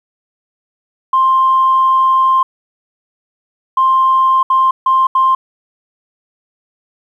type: tone bursts at uneven times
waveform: sine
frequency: 1052 Hz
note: C6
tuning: 9 cents sharp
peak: -7 dBFS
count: 5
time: 1.13-2.43 / 3.77-4.43 / 4.5-4.71 / 4.86-5.07 / 5.15-5.35 s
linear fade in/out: 5 ms
effects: tanh soft clip ceiling -3 dBFS + 8-bit